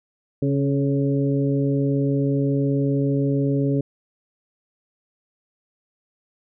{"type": "harmonic tone with a mistuned harmonic", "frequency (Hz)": 138.8, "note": "C#3", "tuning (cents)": 3, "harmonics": [1, 2, 3, 4], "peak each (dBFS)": [-21, -22, -26, -31], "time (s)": [0.42, 3.81], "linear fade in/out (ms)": 5, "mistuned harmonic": 3, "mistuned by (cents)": 27, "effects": []}